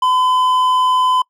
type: tone with hard clipping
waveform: triangle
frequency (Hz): 1014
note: B5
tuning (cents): +45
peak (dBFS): -13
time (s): 0.02-1.22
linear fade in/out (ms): 5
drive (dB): 9
effects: noise-tail reverb RT60 0.1 s tail -25 dB re dry